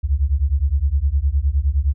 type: beating tone pair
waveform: sine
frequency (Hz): 65.41 / 75.11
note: C2 / D2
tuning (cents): 0 / +39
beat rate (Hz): 9.7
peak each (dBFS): -18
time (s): 0.03-1.94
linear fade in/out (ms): 20
effects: none